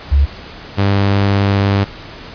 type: tone pair in turn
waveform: sine / sawtooth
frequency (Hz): 70.4 / 99.56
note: C#2 / G2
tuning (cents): +27 / +27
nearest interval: tritone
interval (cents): 600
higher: second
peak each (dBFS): -7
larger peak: neither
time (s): 0.11-0.26 / 0.77-1.85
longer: second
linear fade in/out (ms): 20
effects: pink hiss -33 dBFS RMS until 2.34 s + resampled to 11025 Hz